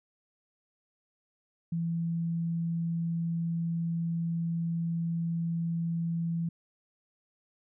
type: tone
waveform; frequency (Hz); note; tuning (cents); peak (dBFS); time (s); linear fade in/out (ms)
sine; 167.3; E3; +26; -28; 1.72-6.49; 5
effects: none